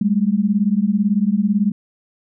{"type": "beating tone pair", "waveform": "sine", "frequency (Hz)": [196, 214], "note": ["G3", "A3"], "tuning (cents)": [0, -48], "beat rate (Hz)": 18, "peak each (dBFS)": -17, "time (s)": [0.01, 1.72], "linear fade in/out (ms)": 5, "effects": []}